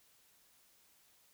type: silence
effects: white hiss -68 dBFS RMS until 1.33 s